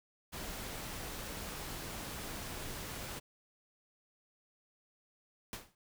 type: noise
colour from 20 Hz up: pink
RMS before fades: -43 dBFS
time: 0.32-3.2 s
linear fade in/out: 20 ms
type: noise with exponential decay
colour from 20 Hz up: pink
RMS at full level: -39 dBFS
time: 5.53-5.75 s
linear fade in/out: 1 ms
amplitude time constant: 47 ms
effects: none